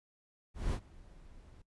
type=noise with ADSR envelope; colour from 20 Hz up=brown; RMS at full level=-31 dBFS; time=0.54-1.62 s; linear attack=190 ms; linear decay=66 ms; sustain=-24 dB; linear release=5 ms; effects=noise-tail reverb RT60 0.1 s tail -19 dB re dry + resampled to 24000 Hz